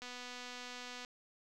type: click train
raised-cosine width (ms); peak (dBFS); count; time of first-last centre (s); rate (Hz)
0.2; -30; 255; 0.02-1.048; 247
effects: none